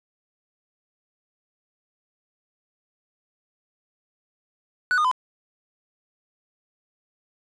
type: tone with pitch steps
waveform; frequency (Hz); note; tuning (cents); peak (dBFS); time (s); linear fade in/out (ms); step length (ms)
triangle; 1481 / 1224 / 1011.6; F#6 / D#6 / B5; +1 / -29 / +41; -16; 4.91-5.114; 0; 68
effects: resampled to 22050 Hz + 9-bit